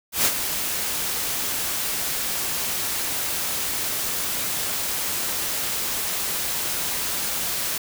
white noise with ADSR envelope, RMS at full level -18 dBFS, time 0.12-7.78 s, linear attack 130 ms, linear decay 59 ms, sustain -8 dB, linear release 5 ms, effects none

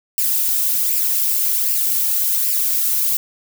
violet noise with flanger, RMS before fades -18 dBFS, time 0.18-3.17 s, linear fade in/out 0 ms, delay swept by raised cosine 0.39 to 2.29 ms, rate 1.3 Hz, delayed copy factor +0.5, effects none

